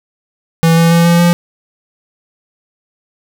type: tone with pitch steps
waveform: square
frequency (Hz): 164.81 / 166.82 / 168.86 / 170.92 / 173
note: E3 / E3 / E3 / F3 / F3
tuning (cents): 0 / +21 / +42 / -37 / -16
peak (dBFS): -7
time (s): 0.63-1.33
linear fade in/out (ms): 0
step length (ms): 140
effects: none